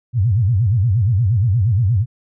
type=tone with vibrato; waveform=sine; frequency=107.1 Hz; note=A2; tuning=46 cents flat; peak=-12 dBFS; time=0.13-2.06 s; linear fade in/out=50 ms; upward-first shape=sine; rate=8.5 Hz; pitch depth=280 cents each way; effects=none